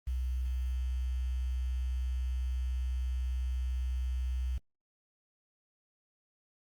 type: tone with quantisation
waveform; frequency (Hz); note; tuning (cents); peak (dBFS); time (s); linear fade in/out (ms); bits
sine; 63; B1; +35; -30; 0.07-4.58; 5; 9
effects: Opus 24 kbps